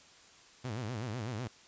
sawtooth tone with vibrato, 115.4 Hz, A#2, 17 cents flat, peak -32 dBFS, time 0.64-1.48 s, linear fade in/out 10 ms, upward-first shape sine, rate 8 Hz, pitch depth 210 cents each way, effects white hiss -58 dBFS RMS until 1.67 s + resampled to 16000 Hz

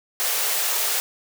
white high-pass noise, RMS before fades -23 dBFS, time 0.2-1 s, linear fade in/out 0 ms, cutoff 390 Hz, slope 48 dB/octave, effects none

